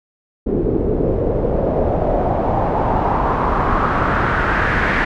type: noise with low-pass filter sweep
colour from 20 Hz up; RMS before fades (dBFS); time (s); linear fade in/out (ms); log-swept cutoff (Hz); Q
pink; -17; 0.46-5.05; 10; 360 to 1900; 3
effects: none